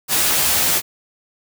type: noise with comb filter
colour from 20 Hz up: white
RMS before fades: -17 dBFS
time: 0.08-0.82 s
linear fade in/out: 50 ms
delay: 13 ms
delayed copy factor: +0.55
effects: none

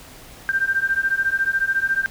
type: beating tone pair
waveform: sine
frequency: 1568 / 1582 Hz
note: G6 / G6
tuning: 0 / +15 cents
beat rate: 14 Hz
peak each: -21 dBFS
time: 0.49-2.06 s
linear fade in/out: 0 ms
effects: pink hiss -43 dBFS RMS until 2.1 s

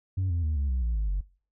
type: tone with pitch steps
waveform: sine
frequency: 94.1 / 85.3 / 77.32 / 70.09 / 63.53 / 57.59 / 52.21 / 47.32 Hz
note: F#2 / F2 / D#2 / C#2 / B1 / A#1 / G#1 / F#1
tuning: +30 / -40 / -10 / +20 / +50 / -20 / +10 / +40 cents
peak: -22 dBFS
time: 0.17-1.21 s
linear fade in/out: 10 ms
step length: 130 ms
effects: noise-tail reverb RT60 0.4 s tail -23 dB re dry + tanh soft clip ceiling -23 dBFS

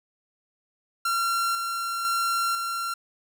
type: tone with tremolo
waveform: 45% pulse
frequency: 1369 Hz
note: F6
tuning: 35 cents flat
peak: -23 dBFS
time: 1.05-2.94 s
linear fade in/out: 5 ms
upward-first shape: square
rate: 1 Hz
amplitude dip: 40%
effects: none

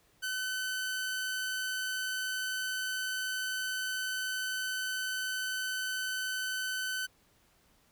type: tone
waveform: sawtooth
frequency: 1517 Hz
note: F#6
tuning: 43 cents sharp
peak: -29 dBFS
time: 0.22-7.07 s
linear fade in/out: 20 ms
effects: pink hiss -67 dBFS RMS until 7.91 s

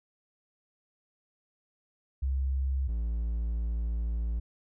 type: tone pair in turn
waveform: sine / triangle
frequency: 66.8 / 56.91 Hz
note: C2 / A#1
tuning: +36 / -41 cents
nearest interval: minor third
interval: 277 cents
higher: first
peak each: -26 dBFS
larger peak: neither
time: 2.22-2.88 / 2.88-4.4 s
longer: second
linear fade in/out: 10 ms
effects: none

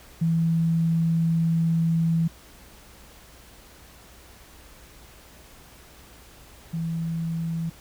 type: tone pair in turn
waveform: sine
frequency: 164.81 / 164.81 Hz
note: E3 / E3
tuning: 0 / 0 cents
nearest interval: unison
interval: 0 cents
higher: neither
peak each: -19 / -25 dBFS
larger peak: first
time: 0.21-2.28 / 6.73-7.7 s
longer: first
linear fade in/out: 10 ms
effects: added 60 Hz sine -53 dBFS peak until 7.8 s + pink hiss -50 dBFS RMS until 7.8 s

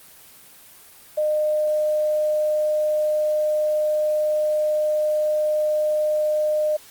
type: tone with quantisation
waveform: sine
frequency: 609 Hz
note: D#5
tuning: 37 cents flat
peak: -18 dBFS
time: 1.17-6.77 s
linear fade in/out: 10 ms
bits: 8
effects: white hiss -47 dBFS RMS until 6.9 s + Opus 24 kbps

